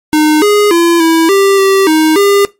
square tone with pitch steps, 306.2 / 414.2 / 339.7 / 327 / 393.7 / 388.6 / 313.8 / 401.7 Hz, D#4 / G#4 / F4 / E4 / G4 / G4 / D#4 / G4, -28 / -5 / -48 / -14 / +8 / -15 / +15 / +42 cents, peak -6 dBFS, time 0.13-2.45 s, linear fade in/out 0 ms, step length 290 ms, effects noise-tail reverb RT60 0.2 s tail -19 dB re dry + MP3 64 kbps

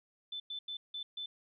sine tone bursts at uneven times, 3520 Hz, A7, in tune, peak -38 dBFS, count 5, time 0.32-0.4 / 0.5-0.59 / 0.68-0.77 / 0.94-1.03 / 1.17-1.26 s, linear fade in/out 5 ms, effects none

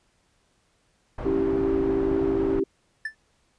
pink low-pass noise, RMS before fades -33 dBFS, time 1.18-2.6 s, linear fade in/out 5 ms, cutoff 1100 Hz, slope 12 dB/octave
sine chord, C# diminished, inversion none, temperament equal, 277.2 / 329.6 / 392 Hz, C#4 / E4 / G4, 0 / 0 / 0 cents, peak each -28 / -27 / -23 dBFS, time 1.25-2.64 s, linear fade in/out 5 ms
triangle tone with exponential decay, 1760 Hz, A6, in tune, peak -22 dBFS, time 3.05-3.15 s, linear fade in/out 5 ms, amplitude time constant 21 ms
effects pink hiss -67 dBFS RMS until 3.58 s + resampled to 22050 Hz

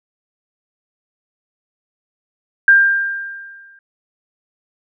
sine tone with exponential decay, 1594 Hz, G6, 28 cents sharp, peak -4 dBFS, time 2.68-3.79 s, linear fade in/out 2 ms, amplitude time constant 240 ms, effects none

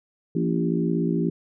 harmonic tone with a mistuned harmonic, 56.6 Hz, A1, 50 cents sharp, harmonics 3 / 4 / 5 / 6 / 7, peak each -24 / -28 / -28 / -28 / -30 dBFS, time 0.35-1.3 s, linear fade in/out 5 ms, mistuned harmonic 4, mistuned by +40 cents, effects none

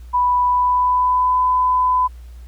sine tone with pitch glide, 987.8 to 1005.6 Hz, B5 to B5, 0 to +31 cents, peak -13 dBFS, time 0.13-2.08 s, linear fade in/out 20 ms, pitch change +31 cents, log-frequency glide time 0.44-1.4 s, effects added 60 Hz sine -34 dBFS peak until 2.47 s + pink hiss -55 dBFS RMS until 2.47 s

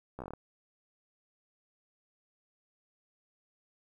slowing click train, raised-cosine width 1 ms, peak -27 dBFS, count 8, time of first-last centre 0.19-0.336 s, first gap 14 ms, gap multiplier 1.13, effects 11-bit

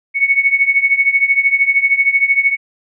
sine tone with tremolo, 2217 Hz, C#7, in tune, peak -6 dBFS, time 0.14-2.57 s, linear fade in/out 50 ms, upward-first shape triangle, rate 13 Hz, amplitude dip 90%, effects none

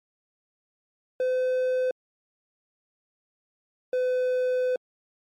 triangle tone pair in turn, 510 / 505.3 Hz, C5 / B4, -44 / +40 cents, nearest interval unison, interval 16 cents, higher first, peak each -20 dBFS, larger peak neither, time 1.2-1.91 / 3.93-4.76 s, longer second, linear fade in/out 2 ms, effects MP3 64 kbps

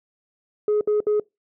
sine tone bursts, 420.5 Hz, G#4, 22 cents sharp, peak -15 dBFS, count 3, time 0.68-1.198 s, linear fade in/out 2 ms, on 130 ms, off 64 ms, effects noise-tail reverb RT60 0.2 s tail -25 dB re dry + tanh soft clip ceiling -15 dBFS

